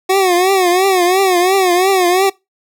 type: tone with vibrato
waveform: 25% pulse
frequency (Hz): 370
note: F#4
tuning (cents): 0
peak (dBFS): -6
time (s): 0.09-2.3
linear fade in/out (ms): 10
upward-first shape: triangle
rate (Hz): 2.9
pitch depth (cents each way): 120
effects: noise-tail reverb RT60 0.2 s tail -22 dB re dry